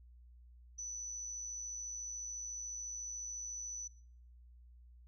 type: tone with amplitude modulation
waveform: sine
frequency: 5970 Hz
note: F#8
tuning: 15 cents sharp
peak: -39 dBFS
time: 0.78-3.88 s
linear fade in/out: 10 ms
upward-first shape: sine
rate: 114 Hz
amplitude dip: 35%
effects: noise-tail reverb RT60 0.5 s tail -19 dB re dry + added 60 Hz sine -56 dBFS peak until 5.07 s